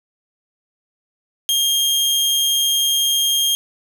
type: tone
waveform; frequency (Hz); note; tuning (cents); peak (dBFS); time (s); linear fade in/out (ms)
sawtooth; 3222; G7; +47; -12; 1.49-3.55; 0
effects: none